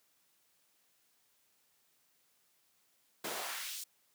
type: noise with high-pass filter sweep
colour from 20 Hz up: pink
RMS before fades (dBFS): -41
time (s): 3.24-3.84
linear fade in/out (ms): 5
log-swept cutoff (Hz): 250 to 6100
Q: 1
effects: white hiss -73 dBFS RMS until 4.14 s + high-pass 100 Hz 12 dB/octave